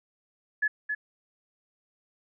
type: tone with echo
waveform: sine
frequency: 1708 Hz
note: G#6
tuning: 48 cents sharp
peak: -22 dBFS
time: 0.62-0.68 s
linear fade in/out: 10 ms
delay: 270 ms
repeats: 1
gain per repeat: -5 dB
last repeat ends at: 0.95 s
effects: none